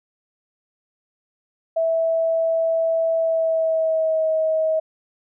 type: tone with pitch glide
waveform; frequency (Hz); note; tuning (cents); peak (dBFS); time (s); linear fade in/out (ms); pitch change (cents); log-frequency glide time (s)
sine; 655 to 635.3; E5 to D#5; -11 to +36; -17; 1.76-4.8; 10; -53; 3.17-4.29
effects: none